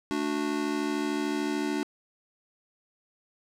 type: chord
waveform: square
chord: D major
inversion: second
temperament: just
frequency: 220.2 / 293.7 / 367.1 Hz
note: A3 / D4 / F#4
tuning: +2 / 0 / -14 cents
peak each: -36 / -30 / -34 dBFS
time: 0.11-1.83 s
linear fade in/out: 0 ms
effects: low-pass 8000 Hz 12 dB/octave + 9-bit